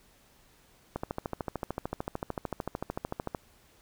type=click train; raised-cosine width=1 ms; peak=-18 dBFS; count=33; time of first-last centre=0.96-3.348 s; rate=13.4 Hz; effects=pink hiss -62 dBFS RMS until 3.81 s